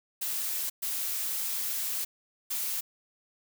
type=noise bursts at uneven times; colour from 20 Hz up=blue; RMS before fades=-32 dBFS; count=3; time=0.21-0.7 / 0.82-2.05 / 2.5-2.81 s; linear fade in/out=10 ms; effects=none